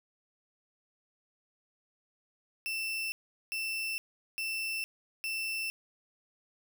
35% pulse tone bursts, 2672 Hz, E7, 23 cents sharp, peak -31 dBFS, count 4, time 2.66-5.7 s, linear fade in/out 0 ms, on 460 ms, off 400 ms, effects none

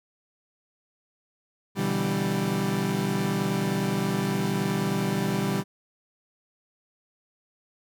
30% pulse chord, E minor seventh, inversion second, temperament equal with one note detuned, 123.47 / 146.83 / 166.06 / 196 Hz, B2 / D3 / E3 / G3, 0 / 0 / +13 / 0 cents, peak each -30 / -29 / -29 / -24 dBFS, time 1.75-5.64 s, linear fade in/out 50 ms, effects none

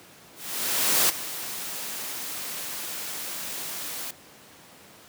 white noise with ADSR envelope, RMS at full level -20 dBFS, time 0.35-4.11 s, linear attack 740 ms, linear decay 15 ms, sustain -14 dB, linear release 4 ms, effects pink hiss -50 dBFS RMS until 5.08 s + high-pass 150 Hz 12 dB/octave

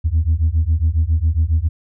sine beating tone pair, 76.6 / 83.9 Hz, D#2 / E2, -27 / +31 cents, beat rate 7.3 Hz, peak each -15 dBFS, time 0.04-1.69 s, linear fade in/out 20 ms, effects tanh soft clip ceiling -9 dBFS

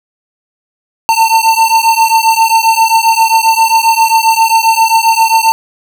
square beating tone pair, 896 / 903.5 Hz, A5 / A5, +31 / +46 cents, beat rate 7.5 Hz, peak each -10 dBFS, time 1.09-5.52 s, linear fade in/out 0 ms, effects none

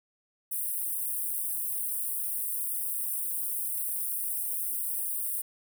white high-pass noise, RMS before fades -32 dBFS, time 0.51-5.42 s, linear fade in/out 10 ms, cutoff 8600 Hz, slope 96 dB/octave, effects none

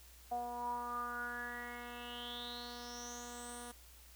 10% pulse tone with low-pass filter sweep, 241.2 Hz, B3, 41 cents flat, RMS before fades -44 dBFS, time 0.31-3.72 s, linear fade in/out 10 ms, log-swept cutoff 720 to 10000 Hz, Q 9.6, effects added 60 Hz sine -59 dBFS peak until 4.15 s + white hiss -61 dBFS RMS until 4.15 s

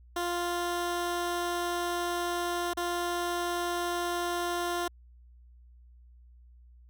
15% pulse tone with dropouts, 349.2 Hz, F4, in tune, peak -23 dBFS, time 0.16-4.88 s, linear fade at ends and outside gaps 5 ms, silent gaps 2.735-2.771 s, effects added 60 Hz sine -52 dBFS peak until 6.89 s

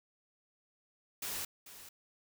white noise with echo, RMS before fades -39 dBFS, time 1.22-1.45 s, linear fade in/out 5 ms, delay 440 ms, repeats 1, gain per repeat -13 dB, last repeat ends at 1.89 s, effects none

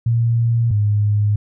sine tone pair in turn, 116.54 / 104.13 Hz, A#2 / G#2, 0 / +5 cents, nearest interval major second, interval 195 cents, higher first, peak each -13 dBFS, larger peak neither, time 0.06-0.71 / 0.71-1.36 s, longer neither, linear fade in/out 5 ms, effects none

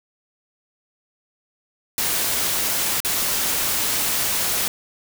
white noise with dropouts, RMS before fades -22 dBFS, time 1.98-4.68 s, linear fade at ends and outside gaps 1 ms, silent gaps 3.003-3.048 s, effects none

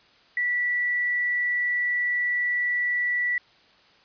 sine tone, 1956 Hz, B6, 17 cents flat, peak -22 dBFS, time 0.37-3.38 s, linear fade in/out 2 ms, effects white hiss -57 dBFS RMS until 4.04 s + resampled to 11025 Hz

